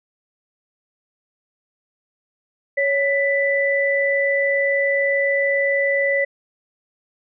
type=tone pair together; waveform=sine; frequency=557 / 1985 Hz; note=C#5 / B6; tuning=+8 / +8 cents; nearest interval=octave + minor seventh; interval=2200 cents; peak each=-19 dBFS; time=2.77-6.25 s; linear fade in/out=10 ms; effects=none